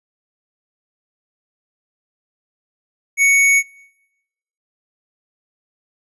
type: tone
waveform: square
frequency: 2225 Hz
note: C#7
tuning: 6 cents sharp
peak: -11 dBFS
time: 3.17-3.63 s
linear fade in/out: 50 ms
effects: noise-tail reverb RT60 1.0 s tail -26 dB re dry + resampled to 24000 Hz